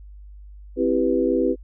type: chord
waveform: sine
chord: C major seventh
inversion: none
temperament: equal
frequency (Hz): 261.6 / 329.6 / 392 / 493.9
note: C4 / E4 / G4 / B4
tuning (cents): 0 / 0 / 0 / 0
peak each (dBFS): -23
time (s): 0.76-1.56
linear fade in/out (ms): 50
effects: added 50 Hz sine -39 dBFS peak until 1.63 s